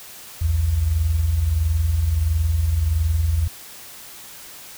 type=tone pair together; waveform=sine; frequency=60.3 / 81.8 Hz; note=B1 / E2; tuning=-41 / -13 cents; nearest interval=perfect fourth; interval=528 cents; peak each=-25 / -17 dBFS; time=0.41-3.48 s; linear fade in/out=10 ms; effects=white hiss -40 dBFS RMS until 4.77 s